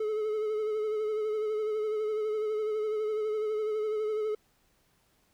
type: tone with vibrato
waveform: triangle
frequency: 429.4 Hz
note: A4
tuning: 42 cents flat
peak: -26 dBFS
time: 0-4.35 s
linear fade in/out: 5 ms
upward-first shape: sine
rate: 12 Hz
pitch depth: 34 cents each way
effects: pink hiss -69 dBFS RMS until 5.33 s